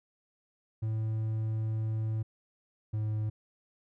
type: tone pair in turn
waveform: triangle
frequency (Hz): 110 / 107.67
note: A2 / A2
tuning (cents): 0 / -37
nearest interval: unison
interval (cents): 37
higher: first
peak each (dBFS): -27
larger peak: neither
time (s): 0.82-2.23 / 2.93-3.3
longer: first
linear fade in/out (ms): 10
effects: none